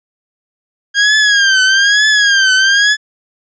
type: tone with vibrato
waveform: sawtooth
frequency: 1618 Hz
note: G#6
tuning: 46 cents flat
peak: -4 dBFS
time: 0.94-2.97 s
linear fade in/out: 50 ms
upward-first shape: triangle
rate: 1.1 Hz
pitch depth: 120 cents each way
effects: resampled to 16000 Hz